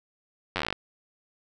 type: slowing click train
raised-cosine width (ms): 0.3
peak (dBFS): -11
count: 12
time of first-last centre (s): 0.56-0.726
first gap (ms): 10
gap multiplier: 1.08
effects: none